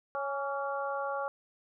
harmonic tone with a mistuned harmonic, 277.2 Hz, C#4, in tune, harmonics 2 / 3 / 4 / 5, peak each -35 / -37 / -38 / -39 dBFS, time 0.15-1.28 s, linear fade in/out 0 ms, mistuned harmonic 4, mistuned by +41 cents, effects none

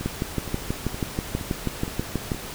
two click trains, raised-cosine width 3 ms, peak -11 / -19 dBFS, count 15 / 6, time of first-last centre 0.06-2.318 / 0.01-2.346 s, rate 6.2 / 2.14 Hz, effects pink hiss -36 dBFS RMS until 2.54 s

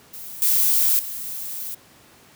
violet noise with level steps, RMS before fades -36 / -18 / -31 dBFS, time 0.13-1.75 s, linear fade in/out 10 ms, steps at 0.42 / 0.99 s, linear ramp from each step 2 ms, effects pink hiss -51 dBFS RMS until 2.35 s + high-pass 100 Hz 12 dB/octave

